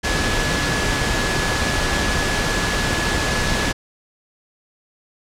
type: tone in noise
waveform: sine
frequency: 1700 Hz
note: G#6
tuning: 40 cents sharp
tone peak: -26 dBFS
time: 0.03-3.73 s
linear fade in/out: 20 ms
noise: pink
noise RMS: -20 dBFS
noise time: 0.03-3.73 s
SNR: -9 dB
effects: low-pass 7000 Hz 12 dB/octave